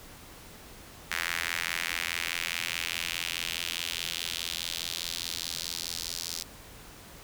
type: tone with high-pass filter sweep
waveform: sawtooth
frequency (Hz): 84.8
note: E2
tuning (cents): +50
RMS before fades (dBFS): -34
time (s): 1.11-6.43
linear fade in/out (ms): 5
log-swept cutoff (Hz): 1800 to 4900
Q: 2.1
effects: pink hiss -49 dBFS RMS until 7.23 s